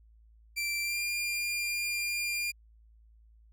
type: tone with pitch glide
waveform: sawtooth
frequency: 2349 to 2401 Hz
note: D7 to D7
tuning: 0 to +38 cents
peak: -27 dBFS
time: 0.56-2.52 s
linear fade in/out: 20 ms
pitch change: +38 cents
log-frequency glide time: 0.82-0.99 s
effects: added 55 Hz sine -56 dBFS peak until 3.52 s